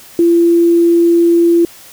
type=tone with quantisation; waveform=sine; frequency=340 Hz; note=F4; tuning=46 cents flat; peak=-6 dBFS; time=0.19-1.65 s; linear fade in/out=2 ms; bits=6; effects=white hiss -38 dBFS RMS until 1.92 s